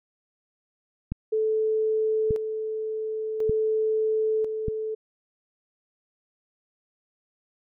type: click train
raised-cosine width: 5 ms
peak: -16 dBFS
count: 4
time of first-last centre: 1.12-4.683 s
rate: 0.842 Hz
type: tone with tremolo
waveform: sine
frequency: 436.5 Hz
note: A4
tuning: 14 cents flat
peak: -21 dBFS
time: 1.32-4.95 s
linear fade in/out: 10 ms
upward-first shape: square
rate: 0.48 Hz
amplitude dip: 50%
effects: none